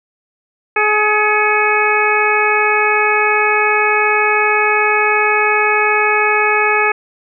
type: harmonic tone with a mistuned harmonic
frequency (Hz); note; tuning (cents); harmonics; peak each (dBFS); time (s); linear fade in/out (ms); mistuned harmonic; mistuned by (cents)
422.7; G#4; +31; 1 / 2 / 3 / 4 / 5 / 6; -18 / -18 / -18 / -18 / -18 / -18; 0.76-6.92; 5; 5; +72
effects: none